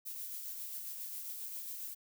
violet noise with tremolo, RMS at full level -42 dBFS, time 0.05-1.95 s, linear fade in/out 20 ms, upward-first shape sine, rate 7.4 Hz, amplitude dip 30%, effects none

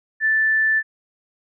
sine tone, 1760 Hz, A6, in tune, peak -15 dBFS, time 0.2-0.83 s, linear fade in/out 50 ms, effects none

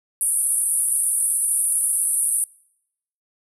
white band-pass noise, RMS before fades -21 dBFS, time 0.21-2.44 s, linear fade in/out 0 ms, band 9100 to 11000 Hz, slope 96 dB/octave, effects noise-tail reverb RT60 0.8 s tail -25 dB re dry

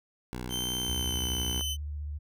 10% pulse tone, 61.74 Hz, B1, in tune, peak -27 dBFS, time 0.33-1.61 s, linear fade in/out 0 ms
sawtooth tone with pitch glide, 3099 to 3042 Hz, G7 to F#7, -21 to +47 cents, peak -28 dBFS, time 0.49-1.77 s, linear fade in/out 50 ms, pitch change -32 cents, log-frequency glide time 0.8-1.23 s
sine tone with vibrato, 73.9 Hz, D2, 11 cents sharp, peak -33 dBFS, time 0.87-2.19 s, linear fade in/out 20 ms, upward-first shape triangle, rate 15 Hz, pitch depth 39 cents each way
effects none

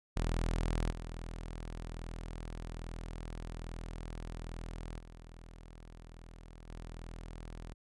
sawtooth tone with level steps, 41.2 Hz, E1, in tune, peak -27 / -37 / -46 / -40 dBFS, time 0.16-7.74 s, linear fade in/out 10 ms, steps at 0.9 / 4.98 / 6.68 s, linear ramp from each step 20 ms, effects resampled to 24000 Hz

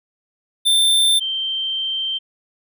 square / sine tone pair in turn, 3567 / 3133 Hz, A7 / G7, +23 / -2 cents, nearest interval major second, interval 225 cents, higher first, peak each -13 / -20 dBFS, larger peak first, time 0.65-1.2 / 1.2-2.19 s, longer second, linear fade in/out 20 ms, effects none

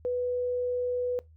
sine tone, 494.2 Hz, B4, 1 cent sharp, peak -26 dBFS, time 0.05-1.19 s, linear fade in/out 0 ms, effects noise-tail reverb RT60 0.2 s tail -22 dB re dry + added 79 Hz sine -52 dBFS peak until 1.36 s

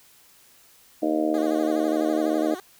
harmonic tone, 77.78 Hz, D#2, in tune, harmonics 3 / 4 / 5 / 6 / 7 / 8 / 9, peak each -33 / -23 / -34 / -31 / -33 / -27 / -32 dBFS, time 1.02-2.55 s, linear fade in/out 10 ms
15% pulse tone with vibrato, 387.3 Hz, G4, 21 cents flat, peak -29 dBFS, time 1.34-2.6 s, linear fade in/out 2 ms, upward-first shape sine, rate 12 Hz, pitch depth 130 cents each way
effects white hiss -55 dBFS RMS until 2.79 s

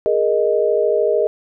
sine chord, Ab suspended second, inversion none, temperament equal with one note detuned, 415.3 / 468.6 / 622.3 Hz, Ab4 / Bb4 / Eb5, 0 / +9 / 0 cents, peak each -18 dBFS, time 0.06-1.27 s, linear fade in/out 0 ms, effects none

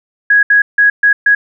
sine tone bursts at uneven times, 1661.2 Hz, G#6, in tune, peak -5 dBFS, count 5, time 0.3-0.43 / 0.5-0.62 / 0.78-0.9 / 1.03-1.13 / 1.26-1.35 s, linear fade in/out 5 ms, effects none

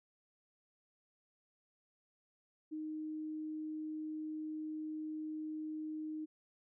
sine tone, 310 Hz, D#4, 6 cents flat, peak -39 dBFS, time 2.71-6.26 s, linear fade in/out 20 ms, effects none

